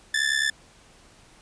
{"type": "ring-modulated tone", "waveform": "sawtooth", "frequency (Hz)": 1754, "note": "A6", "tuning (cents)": -6, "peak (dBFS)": -15, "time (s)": [0.14, 0.5], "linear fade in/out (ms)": 2, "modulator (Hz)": 34.7, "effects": ["pink hiss -54 dBFS RMS until 1.41 s", "resampled to 22050 Hz"]}